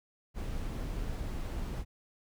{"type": "noise", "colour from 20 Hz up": "brown", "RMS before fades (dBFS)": -36, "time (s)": [0.34, 1.85], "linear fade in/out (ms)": 50, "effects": []}